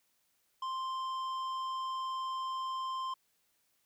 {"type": "tone with tanh clipping", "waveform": "sine", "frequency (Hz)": 1046.5, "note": "C6", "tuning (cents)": 0, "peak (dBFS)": -36, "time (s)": [0.62, 3.14], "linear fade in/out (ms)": 5, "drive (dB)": 10, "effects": ["white hiss -75 dBFS RMS until 3.85 s"]}